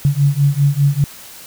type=beating tone pair; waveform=sine; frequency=139.4 / 144.4 Hz; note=C#3 / D3; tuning=+10 / -29 cents; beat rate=5 Hz; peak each=-14 dBFS; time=0.05-1.04 s; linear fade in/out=0 ms; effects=white hiss -37 dBFS RMS until 1.46 s